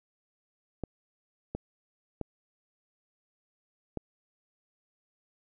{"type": "clicks", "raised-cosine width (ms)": 2, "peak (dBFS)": -20, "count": 4, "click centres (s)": [0.837, 1.55, 2.213, 3.973], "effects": []}